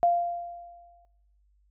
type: tone with exponential decay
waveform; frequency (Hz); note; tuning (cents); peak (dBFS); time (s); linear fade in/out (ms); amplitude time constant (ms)
sine; 694; F5; -11; -17; 0.03-1.05; 0; 220
effects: noise-tail reverb RT60 1.0 s tail -20 dB re dry + added 50 Hz sine -62 dBFS peak until 1.7 s